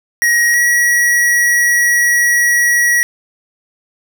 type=tone pair in turn; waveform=square; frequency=1894 / 1918.2 Hz; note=A#6 / A#6; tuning=+27 / +49 cents; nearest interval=unison; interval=22 cents; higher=second; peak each=-10 dBFS; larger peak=neither; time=0.22-0.54 / 0.54-3.03 s; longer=second; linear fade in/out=0 ms; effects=7-bit